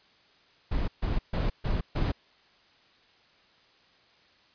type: noise bursts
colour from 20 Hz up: brown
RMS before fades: -27 dBFS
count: 5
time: 0.71-2.12 s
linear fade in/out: 10 ms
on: 170 ms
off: 140 ms
effects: white hiss -61 dBFS RMS until 4.54 s + resampled to 11025 Hz